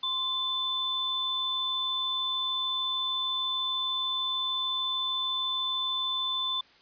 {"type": "tone pair together", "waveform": "sine", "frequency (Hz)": [1046.5, 3520], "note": ["C6", "A7"], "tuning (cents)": [0, 0], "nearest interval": "octave + major sixth", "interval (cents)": 2100, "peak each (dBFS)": [-35, -28], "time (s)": [0.03, 6.61], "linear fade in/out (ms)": 5, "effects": ["white hiss -58 dBFS RMS until 6.81 s", "resampled to 11025 Hz"]}